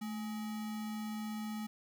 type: tone with sample-and-hold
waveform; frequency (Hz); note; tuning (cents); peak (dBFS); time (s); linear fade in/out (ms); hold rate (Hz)
sine; 217.1; A3; -23; -37; 0.01-1.67; 10; 1050
effects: none